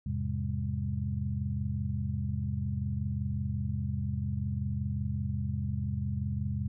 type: tone cluster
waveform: sine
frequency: 84.7 / 105.3 / 130.3 / 202.4 Hz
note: E2 / G#2 / C3 / G#3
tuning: +48 / +24 / -7 / -44 cents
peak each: -34 / -37 / -34 / -37 dBFS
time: 0.06-6.68 s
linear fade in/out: 5 ms
effects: none